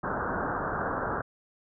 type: low-pass noise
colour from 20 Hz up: white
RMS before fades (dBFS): -31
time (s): 0.03-1.22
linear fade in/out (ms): 10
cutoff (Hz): 1600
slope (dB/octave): 96
effects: none